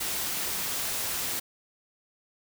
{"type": "noise", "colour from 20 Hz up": "white", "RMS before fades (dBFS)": -31, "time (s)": [0, 1.4], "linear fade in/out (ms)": 10, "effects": []}